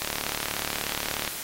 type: click train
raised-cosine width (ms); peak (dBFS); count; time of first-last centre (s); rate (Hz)
0.2; -10; 47; 0.02-1.277; 36.6
effects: white hiss -35 dBFS RMS until 1.43 s + AAC 48 kbps